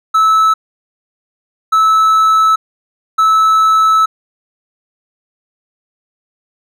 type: tone bursts at uneven times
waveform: triangle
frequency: 1305 Hz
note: E6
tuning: 18 cents flat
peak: -5 dBFS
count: 3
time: 0.14-0.54 / 1.72-2.56 / 3.18-4.06 s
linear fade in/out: 10 ms
effects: none